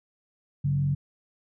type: tone with frequency modulation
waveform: sine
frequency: 141.1 Hz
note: C#3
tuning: 31 cents sharp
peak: -22 dBFS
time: 0.64-0.95 s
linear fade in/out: 10 ms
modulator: 44.6 Hz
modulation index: 0.48
effects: none